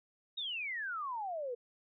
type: exponential sweep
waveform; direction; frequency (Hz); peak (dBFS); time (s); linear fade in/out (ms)
sine; down; 3800 to 466.2; -36; 0.37-1.55; 10
effects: none